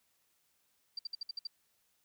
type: tone bursts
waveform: sine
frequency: 4699 Hz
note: D8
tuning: in tune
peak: -36 dBFS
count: 7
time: 0.97-1.471 s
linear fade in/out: 5 ms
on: 21 ms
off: 59 ms
effects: white hiss -75 dBFS RMS until 2.04 s